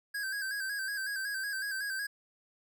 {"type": "tone with vibrato", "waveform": "square", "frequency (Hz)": 1602, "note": "G6", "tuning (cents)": 37, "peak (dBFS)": -34, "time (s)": [0.14, 2.07], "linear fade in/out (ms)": 10, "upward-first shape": "square", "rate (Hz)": 5.4, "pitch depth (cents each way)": 53, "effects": []}